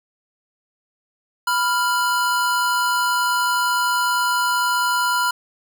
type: tone pair together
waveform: square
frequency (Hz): 987.8 / 1397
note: B5 / F6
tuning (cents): 0 / 0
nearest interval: tritone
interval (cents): 600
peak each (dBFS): -21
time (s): 1.47-5.31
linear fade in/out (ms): 5
effects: none